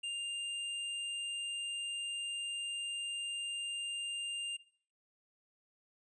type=tone; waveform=square; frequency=2800 Hz; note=F7; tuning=4 cents sharp; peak=-37 dBFS; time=0.03-4.57 s; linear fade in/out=10 ms; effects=noise-tail reverb RT60 0.5 s tail -18 dB re dry + resampled to 22050 Hz